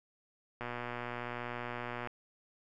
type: click train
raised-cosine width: 0.5 ms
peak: -24 dBFS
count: 178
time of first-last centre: 0.61-2.073 s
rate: 121 Hz
effects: none